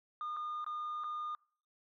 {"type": "tone with dropouts", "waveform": "sine", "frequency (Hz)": 1218, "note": "D#6", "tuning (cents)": -37, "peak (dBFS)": -35, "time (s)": [0.21, 1.35], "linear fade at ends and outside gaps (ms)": 1, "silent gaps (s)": [[0.365, 0.369], [0.644, 0.664], [1.037, 1.042]], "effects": ["noise-tail reverb RT60 0.5 s tail -26 dB re dry", "tanh soft clip ceiling -35 dBFS"]}